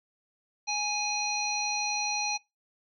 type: harmonic tone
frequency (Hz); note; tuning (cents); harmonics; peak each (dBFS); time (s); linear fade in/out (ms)
830.6; G#5; 0; 1 / 3 / 5 / 7; -33 / -33 / -33 / -33; 0.67-2.38; 20
effects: noise-tail reverb RT60 0.2 s tail -20 dB re dry